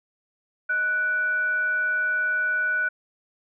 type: tone with frequency modulation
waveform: sine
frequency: 1480 Hz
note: F#6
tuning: in tune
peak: -21 dBFS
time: 0.69-2.89 s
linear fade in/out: 10 ms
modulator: 857 Hz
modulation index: 0.2
effects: none